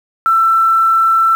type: tone with quantisation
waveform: sine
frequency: 1336 Hz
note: E6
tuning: 23 cents sharp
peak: -8 dBFS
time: 0.26-1.35 s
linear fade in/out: 0 ms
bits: 6
effects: none